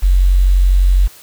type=tone with quantisation; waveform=sine; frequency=45.96 Hz; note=F#1; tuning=11 cents flat; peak=-7 dBFS; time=0.02-1.08 s; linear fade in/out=20 ms; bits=6; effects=white hiss -41 dBFS RMS until 1.22 s